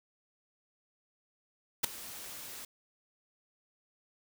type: noise with ADSR envelope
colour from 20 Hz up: white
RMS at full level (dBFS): -24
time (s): 1.83-2.65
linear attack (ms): 15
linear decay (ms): 4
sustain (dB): -21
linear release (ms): 4
effects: none

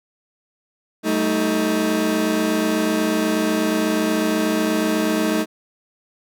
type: tone cluster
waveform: 30% pulse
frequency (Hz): 193 / 221.2 / 314.9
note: G3 / A3 / D#4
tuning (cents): -27 / +9 / +21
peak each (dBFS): -24 / -19 / -18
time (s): 1.03-5.46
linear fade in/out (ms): 50
effects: none

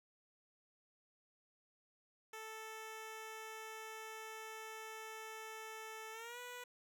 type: tone with pitch glide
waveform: 10% pulse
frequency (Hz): 440 to 491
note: A4 to B4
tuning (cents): 0 to -10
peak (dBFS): -39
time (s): 2.33-6.64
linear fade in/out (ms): 5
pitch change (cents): +190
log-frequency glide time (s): 6.12-6.39
effects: none

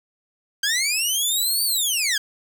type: linear two-way sweep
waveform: 15% pulse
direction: up then down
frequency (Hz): 1566 to 4614 to 1566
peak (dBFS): -13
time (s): 0.63-2.18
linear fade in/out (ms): 5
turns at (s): 1.64
effects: 8-bit

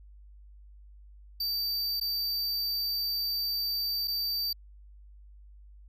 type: tone with dropouts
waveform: square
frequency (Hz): 4639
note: D8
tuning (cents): -22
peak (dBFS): -29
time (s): 1.4-4.53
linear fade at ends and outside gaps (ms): 5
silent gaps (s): 2-2.011 / 4.075-4.079
effects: added 50 Hz sine -49 dBFS peak until 5.88 s

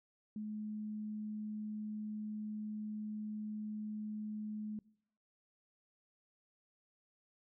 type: tone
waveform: sine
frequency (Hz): 212.9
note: G#3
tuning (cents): +43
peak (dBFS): -39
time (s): 0.36-4.79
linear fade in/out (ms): 2
effects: noise-tail reverb RT60 0.7 s tail -23 dB re dry

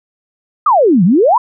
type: exponential two-way sweep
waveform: sine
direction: down then up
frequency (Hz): 1282 to 161.5 to 1051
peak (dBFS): -6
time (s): 0.66-1.38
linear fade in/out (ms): 5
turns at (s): 1.04
effects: none

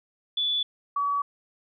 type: tone pair in turn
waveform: sine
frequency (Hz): 3456 / 1137.8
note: A7 / C#6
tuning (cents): -32 / +45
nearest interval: octave + perfect fifth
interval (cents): 1923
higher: first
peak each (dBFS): -23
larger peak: neither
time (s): 0.37-0.63 / 0.96-1.22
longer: neither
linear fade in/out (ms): 5
effects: none

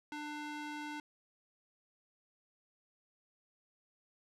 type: tone with band-pass filter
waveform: square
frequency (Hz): 298.2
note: D4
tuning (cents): +27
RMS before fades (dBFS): -43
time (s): 0.12-1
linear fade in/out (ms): 2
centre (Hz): 1600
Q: 0.54
effects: none

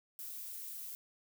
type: noise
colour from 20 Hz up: violet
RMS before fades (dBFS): -45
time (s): 0.19-0.95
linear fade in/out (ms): 0
effects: none

